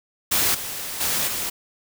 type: noise with level steps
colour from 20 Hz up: white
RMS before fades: -20 / -31 / -23 / -27 dBFS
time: 0.31-1.5 s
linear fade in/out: 10 ms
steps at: 0.54 / 1 / 1.27 s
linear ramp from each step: 10 ms
effects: none